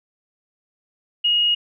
sine tone, 2876 Hz, F#7, 50 cents flat, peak -15 dBFS, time 1.24-1.55 s, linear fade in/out 10 ms, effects none

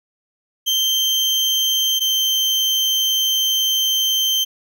35% pulse tone pair in turn, 3136 / 3122 Hz, G7 / G7, 0 / -8 cents, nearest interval unison, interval 8 cents, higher first, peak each -14 dBFS, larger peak neither, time 0.66-2 / 2-4.45 s, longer second, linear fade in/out 20 ms, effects none

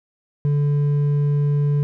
sine tone with hard clipping, 145 Hz, D3, 22 cents flat, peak -17 dBFS, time 0.45-1.83 s, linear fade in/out 0 ms, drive 4 dB, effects none

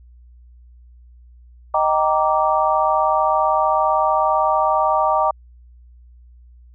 sine chord, Eb major seventh, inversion none, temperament just, 622.3 / 777.8 / 933.4 / 1166.7 Hz, Eb5 / G5 / Bb5 / D6, 0 / -14 / +2 / -12 cents, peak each -20 dBFS, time 1.74-5.31 s, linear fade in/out 5 ms, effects added 60 Hz sine -43 dBFS peak until 6.74 s

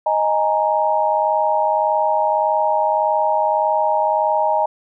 sine chord, D# suspended fourth, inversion none, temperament equal, 622.3 / 830.6 / 932.3 Hz, D#5 / G#5 / A#5, 0 / 0 / 0 cents, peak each -19 dBFS, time 0.06-4.66 s, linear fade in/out 5 ms, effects none

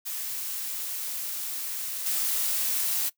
blue noise with level steps, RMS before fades -33 / -27 dBFS, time 0.05-3.1 s, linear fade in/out 20 ms, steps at 2.06 s, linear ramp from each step 2 ms, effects noise-tail reverb RT60 0.1 s tail -19 dB re dry

